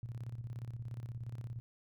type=tone with tremolo; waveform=sine; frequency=117.7 Hz; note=A#2; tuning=17 cents sharp; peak=-38 dBFS; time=0.03-1.6 s; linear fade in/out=0 ms; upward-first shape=square; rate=17 Hz; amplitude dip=65%; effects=none